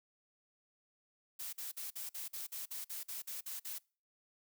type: noise bursts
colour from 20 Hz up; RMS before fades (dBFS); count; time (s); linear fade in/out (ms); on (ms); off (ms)
blue; -43; 13; 1.39-3.786; 10; 140; 48
effects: noise-tail reverb RT60 0.4 s tail -26 dB re dry